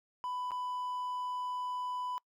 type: tone with dropouts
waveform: triangle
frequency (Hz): 996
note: B5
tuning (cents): +14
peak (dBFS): -33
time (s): 0.24-2.18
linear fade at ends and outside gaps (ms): 0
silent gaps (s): 0.508-0.517
effects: noise-tail reverb RT60 0.1 s tail -25 dB re dry